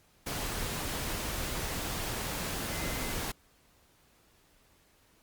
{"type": "tone in noise", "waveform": "sine", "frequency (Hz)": 2058, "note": "C7", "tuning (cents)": -29, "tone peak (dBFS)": -44, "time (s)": [2.7, 3.13], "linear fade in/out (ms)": 10, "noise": "pink", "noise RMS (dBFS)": -35, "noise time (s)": [0.26, 3.32], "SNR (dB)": -12, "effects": ["pink hiss -65 dBFS RMS until 5.22 s", "Opus 48 kbps"]}